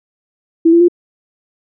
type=tone with pitch steps; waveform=sine; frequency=329.6 / 339.5 / 349.6 Hz; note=E4 / F4 / F4; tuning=0 / -49 / +2 cents; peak=-5 dBFS; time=0.65-0.884 s; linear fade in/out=10 ms; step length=78 ms; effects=none